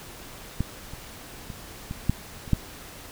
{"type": "clicks", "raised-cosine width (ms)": 5, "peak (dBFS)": [-12, -26, -24, -19, -8, -28, -7], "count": 7, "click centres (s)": [0.606, 0.936, 1.502, 1.911, 2.096, 2.478, 2.533], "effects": ["pink hiss -43 dBFS RMS until 3.11 s"]}